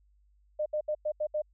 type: tone bursts at uneven times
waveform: sine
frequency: 606 Hz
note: D#5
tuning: 46 cents flat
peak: -27 dBFS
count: 6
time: 0.59-0.66 / 0.73-0.81 / 0.88-0.95 / 1.05-1.12 / 1.2-1.27 / 1.34-1.42 s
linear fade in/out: 10 ms
effects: added 50 Hz sine -62 dBFS peak until 1.53 s